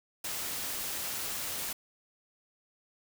white noise, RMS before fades -36 dBFS, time 0.24-1.73 s, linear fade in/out 5 ms, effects none

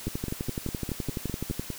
two click trains, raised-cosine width 3 ms, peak -17 / -19 dBFS, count 19 / 9, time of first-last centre 0.07-1.595 / 0.08-1.703 s, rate 11.8 / 4.93 Hz, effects white hiss -42 dBFS RMS until 1.78 s

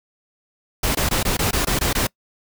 pink noise bursts, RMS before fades -20 dBFS, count 9, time 0.83-2.07 s, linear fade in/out 5 ms, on 120 ms, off 20 ms, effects noise-tail reverb RT60 0.1 s tail -25 dB re dry

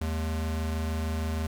square tone pair together, 79.9 / 213.3 Hz, D#2 / G#3, +47 / +46 cents, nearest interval octave + perfect fourth, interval 1699 cents, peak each -29 / -38 dBFS, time 0.01-1.47 s, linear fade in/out 5 ms, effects none

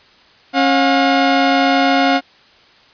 sawtooth tone pair together, 272.6 / 716 Hz, C#4 / F5, -29 / +43 cents, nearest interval octave + perfect fourth, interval 1672 cents, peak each -10 dBFS, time 0.53-2.21 s, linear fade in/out 50 ms, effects white hiss -48 dBFS RMS until 2.93 s + resampled to 11025 Hz

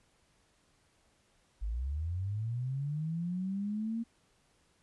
sine linear sweep, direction up, 48.18 to 233.1 Hz, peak -32 dBFS, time 1.61-4.04 s, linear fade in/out 20 ms, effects pink hiss -70 dBFS RMS until 4.82 s + resampled to 24000 Hz

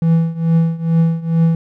triangle tone with tremolo, 164.81 Hz, E3, in tune, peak -6 dBFS, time 0.02-1.55 s, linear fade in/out 2 ms, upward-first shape triangle, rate 2.3 Hz, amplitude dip 90%, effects none

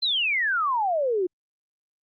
sine exponential sweep, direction down, 4186 to 346.3 Hz, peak -21 dBFS, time 0.02-1.27 s, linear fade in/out 10 ms, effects Opus 48 kbps

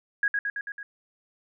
sine tone with echo, 1650 Hz, G#6, 12 cents flat, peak -20 dBFS, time 0.23-0.28 s, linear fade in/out 2 ms, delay 110 ms, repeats 5, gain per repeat -3 dB, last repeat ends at 0.83 s, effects none

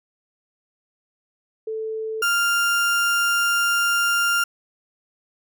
sine / 35% pulse tone pair in turn, 440 / 1396.9 Hz, A4 / F6, 0 / 0 cents, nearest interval octave + minor sixth, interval 2000 cents, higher second, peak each -25 / -16 dBFS, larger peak second, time 1.67-2.22 / 2.22-4.44 s, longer second, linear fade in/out 5 ms, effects none

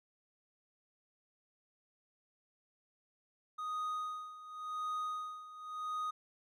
triangle tone with tremolo, 1244.5 Hz, D#6, in tune, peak -33 dBFS, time 3.58-6.11 s, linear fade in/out 10 ms, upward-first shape sine, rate 0.91 Hz, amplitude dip 80%, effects none

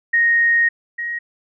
sine tone pair in turn, 1864.7 / 1886.4 Hz, A#6 / A#6, 0 / +20 cents, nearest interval unison, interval 20 cents, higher second, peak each -12 / -22 dBFS, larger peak first, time 0.13-0.69 / 0.98-1.19 s, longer first, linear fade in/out 10 ms, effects none

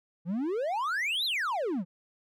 triangle exponential two-way sweep, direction up then down, 160 to 4186 to 160 Hz, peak -26 dBFS, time 0.25-1.85 s, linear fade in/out 50 ms, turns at 1.25 s, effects none

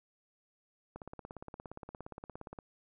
click train, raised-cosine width 1 ms, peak -30 dBFS, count 29, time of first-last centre 0.96-2.588 s, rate 17.2 Hz, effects none

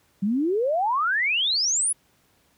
sine exponential sweep, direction up, 187.7 to 10570 Hz, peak -20 dBFS, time 0.22-1.93 s, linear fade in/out 10 ms, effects pink hiss -63 dBFS RMS until 2.57 s + high-pass 60 Hz 12 dB/octave

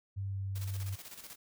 sine tone with pitch glide, 98 to 97.21 Hz, G2 to G2, 0 to -14 cents, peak -34 dBFS, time 0.16-0.96 s, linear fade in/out 20 ms, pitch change -14 cents, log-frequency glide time 0.29-0.37 s
white noise with tremolo, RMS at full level -47 dBFS, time 0.55-1.36 s, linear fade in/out 10 ms, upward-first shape square, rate 16 Hz, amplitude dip 60%
effects none

